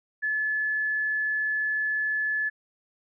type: tone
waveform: sine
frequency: 1723 Hz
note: A6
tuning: 37 cents flat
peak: -24 dBFS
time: 0.22-2.5 s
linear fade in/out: 20 ms
effects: none